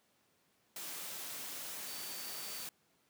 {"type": "tone in noise", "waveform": "sine", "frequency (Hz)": 4574, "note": "D8", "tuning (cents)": -47, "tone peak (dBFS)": -50, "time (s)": [1.87, 2.65], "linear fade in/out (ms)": 2, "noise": "white", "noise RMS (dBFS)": -44, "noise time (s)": [0.76, 2.69], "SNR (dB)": -9, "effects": ["pink hiss -73 dBFS RMS until 3.09 s", "high-pass 150 Hz 12 dB/octave"]}